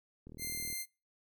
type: click train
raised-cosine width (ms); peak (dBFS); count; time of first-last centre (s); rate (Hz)
3; -37; 19; 0.27-0.727; 39.4
type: tone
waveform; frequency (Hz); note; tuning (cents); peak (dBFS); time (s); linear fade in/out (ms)
5% pulse; 2093; C7; 0; -27; 0.38-0.86; 50
effects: noise-tail reverb RT60 0.3 s tail -25 dB re dry